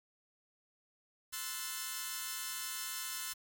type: chord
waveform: 5% pulse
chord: F# half-diminished seventh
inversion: second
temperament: equal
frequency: 1046.5 / 1318.5 / 1480 / 1760 Hz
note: C6 / E6 / F#6 / A6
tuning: 0 / 0 / 0 / 0 cents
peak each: -33 dBFS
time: 1.32-3.34 s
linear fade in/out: 20 ms
effects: 9-bit